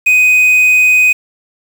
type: tone with quantisation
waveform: triangle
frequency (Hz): 2500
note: D#7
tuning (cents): +8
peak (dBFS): -4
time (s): 0.06-1.13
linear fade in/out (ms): 10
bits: 5
effects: none